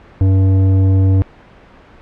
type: tone with tanh clipping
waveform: triangle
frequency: 95.5 Hz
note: G2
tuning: 45 cents flat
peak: -10 dBFS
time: 0.21-1.22 s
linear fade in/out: 0 ms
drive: 15 dB
effects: pink hiss -42 dBFS RMS until 2.01 s + low-pass 2000 Hz 12 dB/octave